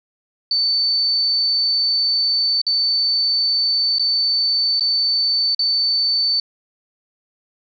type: tone with dropouts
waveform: sine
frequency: 4528 Hz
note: C#8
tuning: 36 cents sharp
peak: -15 dBFS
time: 0.51-6.4 s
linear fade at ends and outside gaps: 2 ms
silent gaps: 2.616-2.666 / 3.985-3.995 / 4.797-4.807 / 5.548-5.592 s
effects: none